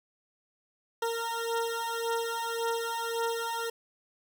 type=beating tone pair; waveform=20% pulse; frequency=460.6 / 462.4 Hz; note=A#4 / A#4; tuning=-21 / -14 cents; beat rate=1.8 Hz; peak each=-28 dBFS; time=1.02-3.7 s; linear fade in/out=5 ms; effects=none